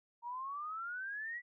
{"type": "exponential sweep", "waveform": "sine", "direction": "up", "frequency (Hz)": [932.3, 1975.5], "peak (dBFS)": -39, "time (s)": [0.22, 1.42], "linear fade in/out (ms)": 50, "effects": []}